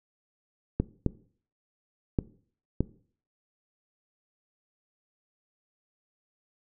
clicks, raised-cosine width 3 ms, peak -11 dBFS, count 4, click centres 0.8 / 1.063 / 2.188 / 2.806 s, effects noise-tail reverb RT60 0.5 s tail -19 dB re dry

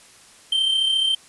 triangle tone with amplitude modulation, 3129 Hz, G7, 4 cents flat, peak -14 dBFS, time 0.52-1.15 s, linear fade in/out 5 ms, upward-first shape sine, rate 34.3 Hz, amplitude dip 45%, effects white hiss -49 dBFS RMS until 1.28 s + resampled to 24000 Hz

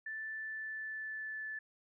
sine tone with pitch glide, 1760 to 1742.8 Hz, A6 to A6, 0 to -17 cents, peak -39 dBFS, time 0.06-1.59 s, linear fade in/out 5 ms, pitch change -17 cents, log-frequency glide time 0.33-1.47 s, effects none

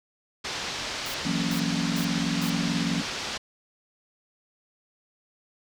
white low-pass noise, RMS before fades -33 dBFS, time 0.44-3.38 s, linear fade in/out 10 ms, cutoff 5500 Hz, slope 24 dB/octave
white noise bursts, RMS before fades -39 dBFS, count 4, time 1.06-2.498 s, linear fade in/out 0 ms, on 82 ms, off 370 ms
sine chord, F# dominant seventh, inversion third, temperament just, 166.5 / 185 / 231.2 / 277.5 Hz, E3 / F#3 / A#3 / C#4, +18 / 0 / -14 / +2 cents, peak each -30 / -31 / -30 / -31 dBFS, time 1.25-3.02 s, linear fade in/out 5 ms
effects none

